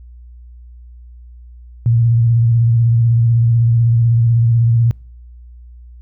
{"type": "tone with vibrato", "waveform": "sine", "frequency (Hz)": 116.54, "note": "A#2", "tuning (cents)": 0, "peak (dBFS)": -9, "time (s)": [1.86, 4.91], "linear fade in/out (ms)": 0, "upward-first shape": "square", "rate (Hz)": 16, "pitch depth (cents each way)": 36, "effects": ["noise-tail reverb RT60 0.5 s tail -26 dB re dry", "added 60 Hz sine -35 dBFS peak until 6.01 s"]}